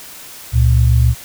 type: tone pair together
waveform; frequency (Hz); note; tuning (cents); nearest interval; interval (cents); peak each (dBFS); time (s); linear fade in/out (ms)
sine; 69.69 / 117.2; C#2 / A#2; +10 / +10; major sixth; 900; -11; 0.52-1.15; 50
effects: white hiss -35 dBFS RMS until 1.24 s